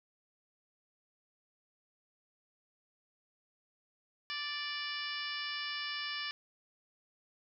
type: harmonic tone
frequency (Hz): 586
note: D5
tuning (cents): -4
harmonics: 2 / 3 / 4 / 5 / 6 / 7 / 8 / 9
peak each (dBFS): -46 / -42 / -44 / -43 / -47 / -50 / -46 / -45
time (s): 4.3-6.31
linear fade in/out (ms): 0
effects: none